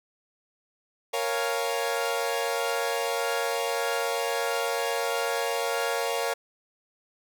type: chord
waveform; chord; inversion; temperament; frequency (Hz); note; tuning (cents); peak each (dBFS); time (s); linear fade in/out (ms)
sawtooth; Bb minor seventh; none; equal; 466.2 / 554.4 / 698.5 / 830.6; Bb4 / Db5 / F5 / Ab5; 0 / 0 / 0 / 0; -26 / -27 / -28 / -32; 1.13-6.34; 10
effects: none